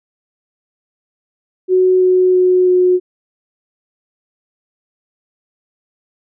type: tone with pitch steps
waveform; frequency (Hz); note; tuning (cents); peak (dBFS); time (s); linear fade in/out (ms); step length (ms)
sine; 370 / 367.9 / 365.8 / 363.6; F#4 / F#4 / F#4 / F#4; 0 / -10 / -20 / -30; -8; 1.68-3; 50; 330
effects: none